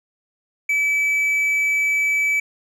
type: tone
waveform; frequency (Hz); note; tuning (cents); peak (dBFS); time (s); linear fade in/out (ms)
triangle; 2300; D7; -37; -15; 0.69-2.4; 5
effects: none